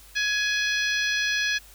harmonic tone, 838 Hz, G#5, 15 cents sharp, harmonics 2 / 3 / 4 / 5 / 6 / 7, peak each -25 / -29 / -31 / -33 / -35 / -36 dBFS, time 0.15-1.59 s, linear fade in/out 20 ms, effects added 50 Hz sine -51 dBFS peak until 1.74 s + white hiss -51 dBFS RMS until 1.74 s

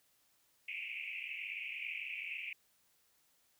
white band-pass noise, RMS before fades -43 dBFS, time 0.68-2.53 s, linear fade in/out 2 ms, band 2200 to 2700 Hz, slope 96 dB/octave, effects white hiss -73 dBFS RMS until 3.59 s

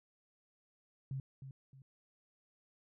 sine tone with echo, 134.3 Hz, C3, 46 cents sharp, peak -37 dBFS, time 1.11-1.2 s, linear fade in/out 2 ms, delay 310 ms, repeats 2, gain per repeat -9 dB, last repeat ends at 1.82 s, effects none

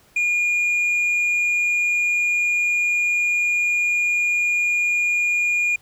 sine tone with tanh clipping, 2428 Hz, D#7, 43 cents flat, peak -18 dBFS, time 0.16-5.76 s, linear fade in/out 5 ms, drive 3 dB, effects pink hiss -55 dBFS RMS until 5.81 s

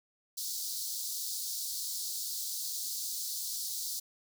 pink high-pass noise, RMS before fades -37 dBFS, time 0.37-4 s, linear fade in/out 10 ms, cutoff 4100 Hz, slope 48 dB/octave, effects none

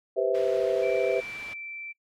sine chord, C major seventh, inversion second, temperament just, 392.4 / 490.5 / 523.3 / 654.1 Hz, G4 / B4 / C5 / E5, +2 / -12 / 0 / -14 cents, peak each -28 dBFS, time 0.16-1.21 s, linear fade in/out 20 ms
white low-pass noise, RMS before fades -46 dBFS, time 0.34-1.54 s, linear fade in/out 10 ms, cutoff 2900 Hz, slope 12 dB/octave
sine tone, 2336 Hz, D7, 10 cents flat, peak -36 dBFS, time 0.82-1.93 s, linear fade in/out 20 ms
effects noise-tail reverb RT60 0.1 s tail -25 dB re dry

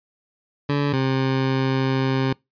20% pulse tone pair in turn, 143.5 / 132.8 Hz, D3 / C3, -40 / +26 cents, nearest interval minor second, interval 134 cents, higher first, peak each -14 / -14 dBFS, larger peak neither, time 0.69-0.93 / 0.93-2.33 s, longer second, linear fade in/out 5 ms, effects noise-tail reverb RT60 0.2 s tail -25 dB re dry + resampled to 11025 Hz

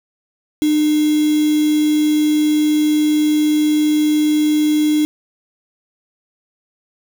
sine tone with quantisation, 302.9 Hz, D#4, 46 cents flat, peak -12 dBFS, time 0.62-5.05 s, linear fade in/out 0 ms, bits 4, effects none

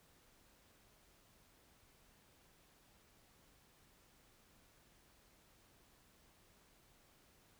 silence, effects pink hiss -69 dBFS RMS until 7.59 s

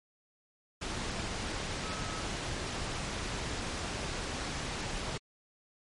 sine tone in noise, 1287 Hz, E6, 42 cents flat, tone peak -45 dBFS, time 1.83-2.21 s, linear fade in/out 10 ms, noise pink, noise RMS -36 dBFS, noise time 0.81-5.18 s, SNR -12 dB, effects low-pass 7000 Hz 12 dB/octave + MP3 48 kbps

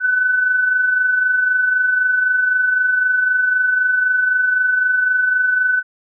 sine tone with amplitude modulation, 1503 Hz, F#6, 27 cents sharp, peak -11 dBFS, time 0-5.83 s, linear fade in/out 50 ms, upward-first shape sine, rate 23.9 Hz, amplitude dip 45%, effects none

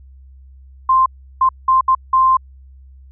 sine tone bursts at uneven times, 1046.5 Hz, C6, in tune, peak -9 dBFS, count 5, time 0.89-1.06 / 1.41-1.49 / 1.68-1.81 / 1.88-1.95 / 2.13-2.37 s, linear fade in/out 5 ms, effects added 66 Hz sine -39 dBFS peak until 3.11 s

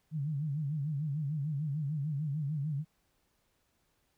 sine tone with vibrato, 147.5 Hz, D3, 8 cents sharp, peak -31 dBFS, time 0.11-2.85 s, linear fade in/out 50 ms, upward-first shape sine, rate 6.7 Hz, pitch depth 130 cents each way, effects pink hiss -75 dBFS RMS until 4.17 s

